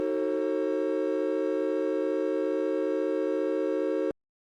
triangle chord, D# diminished seventh, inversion none, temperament just, 311.1 / 373.4 / 448 / 537.6 Hz, D#4 / F#4 / A4 / C5, 0 / +16 / +31 / +47 cents, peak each -29 dBFS, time 0-4.11 s, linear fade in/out 0 ms, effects Opus 24 kbps

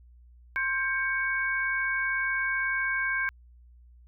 sine tone cluster, 1054 / 1582 / 2231 Hz, C6 / G6 / C#7, +12 / +15 / +11 cents, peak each -36 / -27 / -31 dBFS, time 0.56-3.29 s, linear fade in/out 0 ms, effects added 60 Hz sine -51 dBFS peak until 4.07 s

